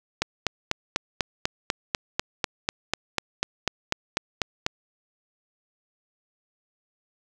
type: click train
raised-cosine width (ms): 0.2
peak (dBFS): -5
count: 19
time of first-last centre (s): 0.22-4.664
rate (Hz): 4.05
effects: none